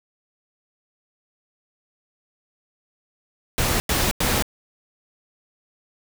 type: noise bursts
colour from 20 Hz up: pink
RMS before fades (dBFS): -21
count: 3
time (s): 3.58-4.424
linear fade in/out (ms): 0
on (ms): 220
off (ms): 92
effects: none